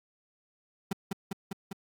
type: tone with echo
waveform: 35% pulse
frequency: 194.5 Hz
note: G3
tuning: 13 cents flat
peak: -26 dBFS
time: 0.91-0.93 s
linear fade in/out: 5 ms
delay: 200 ms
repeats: 4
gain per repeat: -2 dB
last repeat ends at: 1.73 s
effects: Opus 48 kbps